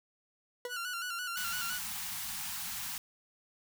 40% pulse tone with exponential decay, 488.9 Hz, B4, 18 cents flat, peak -32 dBFS, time 0.65-0.77 s, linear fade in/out 2 ms, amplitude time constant 25 ms
sawtooth tone with vibrato, 1426 Hz, F6, 36 cents sharp, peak -32 dBFS, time 0.68-1.8 s, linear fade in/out 50 ms, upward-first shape square, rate 5.9 Hz, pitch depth 57 cents each way
white band-stop noise, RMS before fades -39 dBFS, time 1.37-2.98 s, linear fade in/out 2 ms, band 240 to 730 Hz, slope 96 dB/octave
effects none

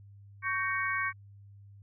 harmonic tone with a mistuned harmonic, 371.8 Hz, F#4, 8 cents sharp, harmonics 3 / 4 / 5 / 6, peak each -34 / -34 / -35 / -34 dBFS, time 0.42-1.13 s, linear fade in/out 50 ms, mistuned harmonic 4, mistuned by +81 cents, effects added 100 Hz sine -50 dBFS peak until 1.82 s

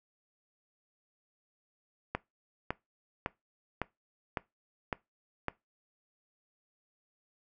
click train, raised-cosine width 0.5 ms, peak -16 dBFS, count 7, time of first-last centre 2.15-5.483 s, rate 1.8 Hz, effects noise-tail reverb RT60 0.2 s tail -21 dB re dry

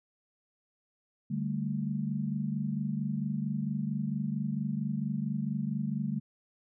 sine chord, D suspended fourth, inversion none, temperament just, 146.83 / 195.78 / 220.2 Hz, D3 / G3 / A3, 0 / -2 / +2 cents, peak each -34 dBFS, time 1.3-6.2 s, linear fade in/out 10 ms, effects none

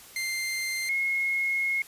sawtooth / sine tone pair in turn, 2093 / 2163 Hz, C7 / C#7, 0 / -43 cents, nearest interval minor second, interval 57 cents, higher second, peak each -25 / -24 dBFS, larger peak second, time 0.16-0.89 / 0.89-1.82 s, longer second, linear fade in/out 2 ms, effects white hiss -49 dBFS RMS until 1.87 s + resampled to 32000 Hz

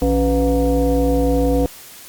sine tone with frequency modulation, 277.2 Hz, C#4, in tune, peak -13 dBFS, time 0.02-1.66 s, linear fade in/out 0 ms, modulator 218 Hz, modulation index 1.4, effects white hiss -39 dBFS RMS until 2.08 s + Opus 48 kbps

